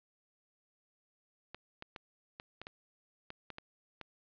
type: clicks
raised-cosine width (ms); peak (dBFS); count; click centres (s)
0.3; -28; 10; 1.546 / 1.824 / 1.962 / 2.399 / 2.616 / 2.669 / 3.304 / 3.503 / 3.584 / 4.013
effects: resampled to 11025 Hz + 11-bit